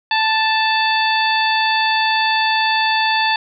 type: harmonic tone with a mistuned harmonic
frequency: 880 Hz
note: A5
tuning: in tune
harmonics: 1 / 2 / 3 / 4 / 5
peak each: -17 / -20 / -22 / -23 / -24 dBFS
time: 0.11-3.36 s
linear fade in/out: 2 ms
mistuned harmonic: 5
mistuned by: +32 cents
effects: none

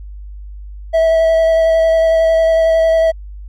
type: tone with vibrato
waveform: triangle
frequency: 651 Hz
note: E5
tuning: 22 cents flat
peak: -7 dBFS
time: 0.93-3.12 s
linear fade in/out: 20 ms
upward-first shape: square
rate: 11 Hz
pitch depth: 9 cents each way
effects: added 50 Hz sine -28 dBFS peak until 3.48 s

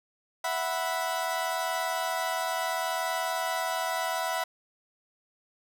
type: chord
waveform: 30% pulse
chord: E suspended second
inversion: none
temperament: equal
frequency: 659.3 / 740 / 987.8 Hz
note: E5 / F#5 / B5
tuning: 0 / 0 / 0 cents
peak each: -30 dBFS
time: 0.44-4.44 s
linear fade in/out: 5 ms
effects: none

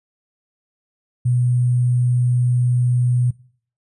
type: tone with sample-and-hold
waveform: sine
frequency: 123.47 Hz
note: B2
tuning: in tune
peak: -14 dBFS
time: 1.25-3.31 s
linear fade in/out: 10 ms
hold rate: 8820 Hz
effects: noise-tail reverb RT60 0.5 s tail -21 dB re dry + resampled to 24000 Hz

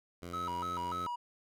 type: tone with pitch glide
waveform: 10% pulse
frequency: 87.3 to 88.16 Hz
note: F2 to F2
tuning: 0 to +17 cents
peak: -34 dBFS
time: 0.22-1.07 s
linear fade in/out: 5 ms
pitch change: +17 cents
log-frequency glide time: 0.34-0.5 s
type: tone with vibrato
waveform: triangle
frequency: 1114 Hz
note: C#6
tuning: 8 cents sharp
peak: -33 dBFS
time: 0.33-1.16 s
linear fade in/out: 10 ms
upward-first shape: square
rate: 3.4 Hz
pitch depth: 250 cents each way
effects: none

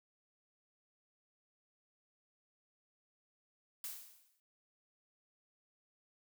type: noise with exponential decay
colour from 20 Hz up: blue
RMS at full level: -41 dBFS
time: 3.84-4.4 s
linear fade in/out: 1 ms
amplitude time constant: 120 ms
effects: noise-tail reverb RT60 0.1 s tail -24 dB re dry

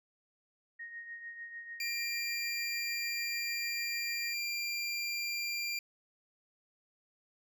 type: tone with tremolo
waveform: sine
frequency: 1864.7 Hz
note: A#6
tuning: in tune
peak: -40 dBFS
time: 0.79-4.34 s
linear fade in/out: 10 ms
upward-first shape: triangle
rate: 6.7 Hz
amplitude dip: 60%
type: tone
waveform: 25% pulse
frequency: 2380 Hz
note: D7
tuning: 22 cents sharp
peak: -30 dBFS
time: 1.8-5.79 s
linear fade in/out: 2 ms
effects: none

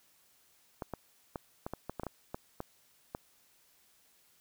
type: clicks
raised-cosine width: 1 ms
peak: -23 dBFS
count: 12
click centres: 0.822 / 0.937 / 1.358 / 1.665 / 1.736 / 1.896 / 1.997 / 2.034 / 2.067 / 2.345 / 2.604 / 3.149 s
effects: white hiss -67 dBFS RMS until 4.4 s

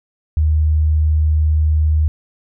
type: tone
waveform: sine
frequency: 77.2 Hz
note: D#2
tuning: 13 cents flat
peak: -11 dBFS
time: 0.37-2.08 s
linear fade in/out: 0 ms
effects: none

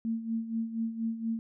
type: tone with tremolo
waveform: sine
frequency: 226.5 Hz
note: A#3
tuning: 50 cents flat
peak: -27 dBFS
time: 0.05-1.39 s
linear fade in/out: 0 ms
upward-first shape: sine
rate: 4.2 Hz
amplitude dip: 70%
effects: none

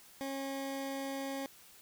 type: tone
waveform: 20% pulse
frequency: 272.4 Hz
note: C#4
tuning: 30 cents flat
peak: -32 dBFS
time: 0.21-1.46 s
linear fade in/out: 0 ms
effects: white hiss -58 dBFS RMS until 1.81 s

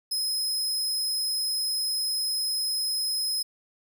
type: tone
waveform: sawtooth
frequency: 5110 Hz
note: D#8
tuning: 45 cents sharp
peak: -23 dBFS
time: 0.11-3.43 s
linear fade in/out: 10 ms
effects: none

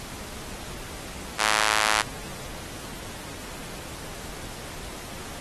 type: tone with high-pass filter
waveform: sawtooth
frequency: 107.5 Hz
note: A2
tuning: 40 cents flat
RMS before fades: -24 dBFS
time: 1.38-2.03 s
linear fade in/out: 20 ms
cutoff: 1100 Hz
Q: 0.93
effects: pink hiss -39 dBFS RMS until 5.4 s + AAC 32 kbps

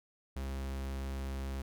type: tone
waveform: 45% pulse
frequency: 67.2 Hz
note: C2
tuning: 47 cents sharp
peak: -36 dBFS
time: 0.36-1.62 s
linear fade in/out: 5 ms
effects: none

